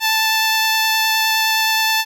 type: tone with vibrato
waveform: 10% pulse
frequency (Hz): 880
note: A5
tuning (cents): 0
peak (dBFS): -6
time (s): 0-2.05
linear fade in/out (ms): 50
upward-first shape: triangle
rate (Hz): 9.6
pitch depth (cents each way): 9
effects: none